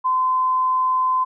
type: tone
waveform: sine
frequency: 1027 Hz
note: C6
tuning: 33 cents flat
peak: -16 dBFS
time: 0.04-1.25 s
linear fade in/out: 20 ms
effects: none